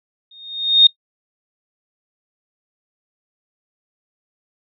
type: tone with exponential growth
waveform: sine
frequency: 3694 Hz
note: A#7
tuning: 16 cents flat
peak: -3 dBFS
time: 0.31-0.87 s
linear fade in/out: 5 ms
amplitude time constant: 120 ms
effects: noise-tail reverb RT60 0.1 s tail -22 dB re dry